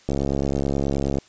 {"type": "click train", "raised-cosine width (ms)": 2, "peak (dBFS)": -10, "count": 77, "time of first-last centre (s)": [0.09, 1.185], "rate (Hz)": 69.4, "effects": ["white hiss -53 dBFS RMS until 1.28 s", "resampled to 16000 Hz"]}